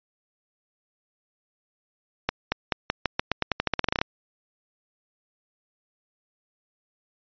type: accelerating click train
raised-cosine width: 0.3 ms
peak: -6 dBFS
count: 19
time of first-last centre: 2.29-4.015 s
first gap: 230 ms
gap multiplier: 0.88
effects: resampled to 11025 Hz